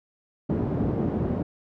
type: band-pass noise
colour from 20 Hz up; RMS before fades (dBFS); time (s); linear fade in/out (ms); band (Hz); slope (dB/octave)
pink; -26; 0.49-1.43; 10; 110 to 380; 12
effects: none

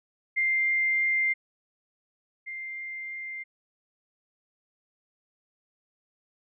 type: tone pair in turn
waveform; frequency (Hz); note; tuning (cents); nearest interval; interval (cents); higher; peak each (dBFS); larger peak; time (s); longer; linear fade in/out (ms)
sine; 2099 / 2099; C7 / C7; +5 / +5; unison; 0; neither; -22 / -34; first; 0.36-1.34 / 2.46-3.44; neither; 20
effects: none

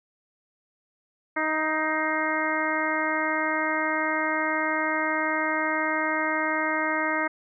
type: harmonic tone with a mistuned harmonic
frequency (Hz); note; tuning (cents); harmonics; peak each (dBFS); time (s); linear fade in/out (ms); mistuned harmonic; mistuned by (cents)
312.8; D#4; +9; 1 / 2 / 3 / 4 / 5 / 6 / 7; -31 / -31 / -31 / -31 / -31 / -31 / -31; 1.36-7.28; 10; 7; -52
effects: none

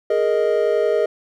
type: chord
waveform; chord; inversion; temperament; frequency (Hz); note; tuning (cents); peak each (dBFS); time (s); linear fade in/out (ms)
triangle; Ab suspended second; none; equal; 415.3 / 466.2 / 622.3; Ab4 / Bb4 / Eb5; 0 / 0 / 0; -18; 0.1-1.06; 5
effects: none

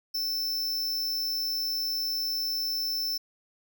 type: tone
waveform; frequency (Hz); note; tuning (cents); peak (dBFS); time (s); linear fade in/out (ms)
square; 5320; E8; +15; -28; 0.14-3.18; 10
effects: none

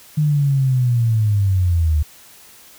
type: linear sweep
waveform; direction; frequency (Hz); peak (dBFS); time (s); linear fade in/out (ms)
sine; down; 153.3 to 73.42; -13; 0.17-2.03; 10
effects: white hiss -45 dBFS RMS until 2.78 s

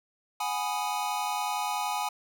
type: chord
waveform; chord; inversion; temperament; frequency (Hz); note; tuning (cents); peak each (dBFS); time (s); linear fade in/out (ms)
square; G# minor seventh; third; equal; 740 / 830.6 / 987.8 / 1244.5; F#5 / G#5 / B5 / D#6; 0 / 0 / 0 / 0; -37 / -32 / -36 / -37; 0.4-2.09; 5
effects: none

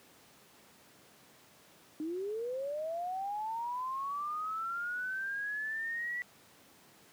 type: linear sweep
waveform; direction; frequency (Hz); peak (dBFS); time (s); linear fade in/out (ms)
sine; up; 300 to 1960; -34; 2-6.22; 0
effects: pink hiss -60 dBFS RMS until 7.12 s + high-pass 150 Hz 12 dB/octave

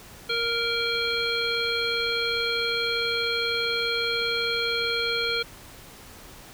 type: harmonic tone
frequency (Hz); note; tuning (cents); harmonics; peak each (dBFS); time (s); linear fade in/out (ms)
466.2; A#4; 0; 1 / 3 / 5 / 7 / 9; -30 / -30 / -30 / -30 / -30; 0.29-5.43; 10
effects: pink hiss -46 dBFS RMS until 6.53 s

